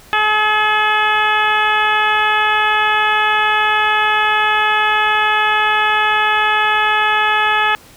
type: harmonic tone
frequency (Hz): 426.7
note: G#4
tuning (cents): +47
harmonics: 1 / 2 / 3 / 4 / 5 / 6 / 7 / 8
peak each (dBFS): -28 / -17 / -18 / -17 / -26 / -20 / -26 / -26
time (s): 0.13-7.75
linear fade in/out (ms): 0
effects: pink hiss -43 dBFS RMS until 7.96 s